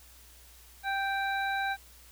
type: harmonic tone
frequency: 784 Hz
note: G5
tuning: in tune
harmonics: 1 / 2 / 3 / 5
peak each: -31 / -32 / -40 / -41 dBFS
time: 0.83-1.77 s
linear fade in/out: 50 ms
effects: added 60 Hz sine -56 dBFS peak until 2.11 s + white hiss -56 dBFS RMS until 2.11 s